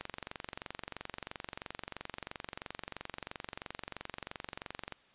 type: click train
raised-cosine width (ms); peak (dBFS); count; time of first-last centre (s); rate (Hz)
0.3; -23; 114; 0.01-4.923; 23
effects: white hiss -64 dBFS RMS until 5.14 s + resampled to 8000 Hz